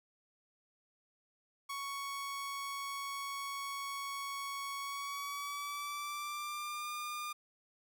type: tone with pitch glide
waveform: sawtooth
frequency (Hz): 1112 to 1205.7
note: C#6 to D6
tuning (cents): +5 to +45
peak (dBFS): -35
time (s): 1.69-7.33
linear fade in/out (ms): 10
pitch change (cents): +140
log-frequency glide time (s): 4.8-6.91
effects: none